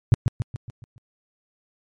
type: tone with echo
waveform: sine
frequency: 116.5 Hz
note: A#2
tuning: 1 cent flat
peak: -8 dBFS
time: 0.12-0.14 s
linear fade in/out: 0 ms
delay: 140 ms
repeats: 6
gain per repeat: -6 dB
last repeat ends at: 0.98 s
effects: tanh soft clip ceiling -7 dBFS + MP3 48 kbps